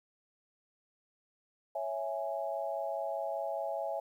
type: chord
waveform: sine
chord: C# minor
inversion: none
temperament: equal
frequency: 554.4 / 659.3 / 830.6 Hz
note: C#5 / E5 / G#5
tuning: 0 / 0 / 0 cents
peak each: -38 / -36 / -39 dBFS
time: 1.75-4 s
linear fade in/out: 5 ms
effects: 11-bit